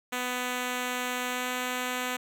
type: tone with pitch glide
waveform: 5% pulse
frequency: 249.1 to 250.7 Hz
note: B3 to B3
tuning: +15 to +26 cents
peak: -18 dBFS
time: 0.12-2.17 s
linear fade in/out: 10 ms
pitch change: +11 cents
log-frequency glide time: 1.29-1.48 s
effects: none